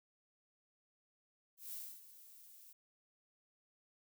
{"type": "noise with ADSR envelope", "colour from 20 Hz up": "violet", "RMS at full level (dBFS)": -45, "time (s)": [1.57, 2.73], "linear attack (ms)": 160, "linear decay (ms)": 270, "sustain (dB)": -14, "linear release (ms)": 5, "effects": []}